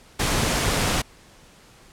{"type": "noise", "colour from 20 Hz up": "pink", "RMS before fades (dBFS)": -22, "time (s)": [0.19, 1.02], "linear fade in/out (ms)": 10, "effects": ["pink hiss -51 dBFS RMS until 1.92 s", "low-pass 10000 Hz 12 dB/octave"]}